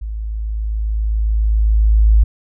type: tone with level ramp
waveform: sine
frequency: 53.7 Hz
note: A1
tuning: 41 cents flat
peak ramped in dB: -22 to -6 dBFS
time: 0.01-2.24 s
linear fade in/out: 10 ms
effects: none